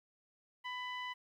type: tone with low-pass filter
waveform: sawtooth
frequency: 997 Hz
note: B5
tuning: 16 cents sharp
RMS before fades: -42 dBFS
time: 0.64-1.14 s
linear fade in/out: 20 ms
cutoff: 2600 Hz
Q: 3.5
effects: 12-bit